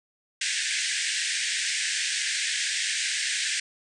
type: band-pass noise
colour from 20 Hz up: pink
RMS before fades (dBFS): -28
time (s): 0.41-3.6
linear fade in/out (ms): 5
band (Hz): 1600 to 9100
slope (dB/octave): 96
effects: none